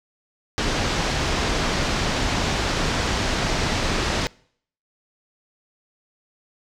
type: low-pass noise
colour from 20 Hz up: pink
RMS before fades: -23 dBFS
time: 0.58-4.27 s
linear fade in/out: 0 ms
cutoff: 6300 Hz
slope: 24 dB/octave
effects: noise-tail reverb RT60 0.6 s tail -24 dB re dry